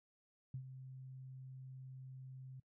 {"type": "tone with ADSR envelope", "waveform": "sine", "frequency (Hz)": 130.81, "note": "C3", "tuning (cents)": 0, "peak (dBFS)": -40, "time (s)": [0.54, 2.6], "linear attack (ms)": 3, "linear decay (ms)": 82, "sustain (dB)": -9, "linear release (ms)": 5, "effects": ["noise-tail reverb RT60 0.1 s tail -24 dB re dry"]}